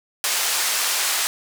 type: band-pass noise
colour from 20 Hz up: white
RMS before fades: -22 dBFS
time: 0.24-1.27 s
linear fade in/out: 0 ms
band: 710 to 9900 Hz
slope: 12 dB/octave
effects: none